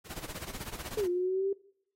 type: noise with tremolo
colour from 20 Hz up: pink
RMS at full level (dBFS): -39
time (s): 0.04-1.08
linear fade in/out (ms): 50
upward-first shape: sine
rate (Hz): 16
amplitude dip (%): 80
type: exponential two-way sweep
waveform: sine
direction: down then up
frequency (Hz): 447.2 to 350.7 to 397.3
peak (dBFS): -27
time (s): 0.97-1.53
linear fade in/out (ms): 5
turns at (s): 1.08
effects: noise-tail reverb RT60 0.7 s tail -21 dB re dry + AAC 48 kbps